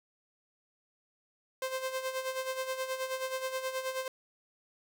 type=tone with tremolo; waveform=sawtooth; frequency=522 Hz; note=C5; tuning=4 cents flat; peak=-27 dBFS; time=1.62-4.08 s; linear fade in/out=2 ms; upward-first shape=sine; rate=9.4 Hz; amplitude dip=65%; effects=none

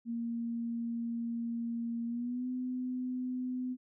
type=tone with pitch glide; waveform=sine; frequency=233.1 to 252.7 Hz; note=A#3 to B3; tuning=0 to +40 cents; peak=-33 dBFS; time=0.05-3.77 s; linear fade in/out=50 ms; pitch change=+140 cents; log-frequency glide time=2.06-2.47 s; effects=none

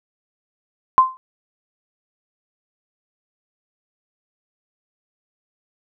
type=tone with exponential decay; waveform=sine; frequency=1040 Hz; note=C6; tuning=11 cents flat; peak=-4 dBFS; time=0.98-1.17 s; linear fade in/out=0 ms; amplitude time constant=41 ms; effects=none

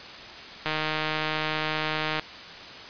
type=click train; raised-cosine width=0.3 ms; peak=-11 dBFS; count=239; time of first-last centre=0.66-2.195 s; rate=155 Hz; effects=white hiss -41 dBFS RMS until 2.89 s + resampled to 11025 Hz

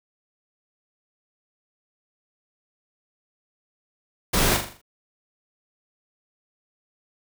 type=noise with echo; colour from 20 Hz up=pink; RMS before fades=-21 dBFS; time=4.33-4.57 s; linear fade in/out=10 ms; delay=41 ms; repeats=6; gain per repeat=-6 dB; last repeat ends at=4.816 s; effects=none

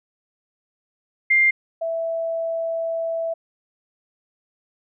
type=tone pair in turn; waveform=sine; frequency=2100 / 659.7 Hz; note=C7 / E5; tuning=+6 / +1 cents; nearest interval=octave + minor sixth; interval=2005 cents; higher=first; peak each=-13 / -22 dBFS; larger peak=first; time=1.3-1.51 / 1.81-3.34 s; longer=second; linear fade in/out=10 ms; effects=none

